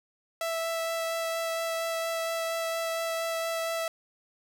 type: tone with vibrato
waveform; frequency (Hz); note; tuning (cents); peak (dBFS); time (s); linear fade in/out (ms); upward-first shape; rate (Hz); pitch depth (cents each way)
sawtooth; 659.3; E5; 0; -25; 0.41-3.88; 2; sine; 4.3; 8
effects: none